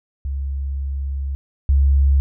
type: tone pair in turn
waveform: sine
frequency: 68.6 / 68.94 Hz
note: C#2 / C#2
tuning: -17 / -9 cents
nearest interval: unison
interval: 8 cents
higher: second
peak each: -21 / -11 dBFS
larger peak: second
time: 0.25-1.35 / 1.69-2.2 s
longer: first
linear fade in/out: 0 ms
effects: none